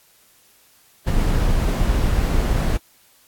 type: noise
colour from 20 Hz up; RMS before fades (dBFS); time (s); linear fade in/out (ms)
brown; -18; 1.06-2.78; 20
effects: white hiss -55 dBFS RMS until 3.27 s + AAC 64 kbps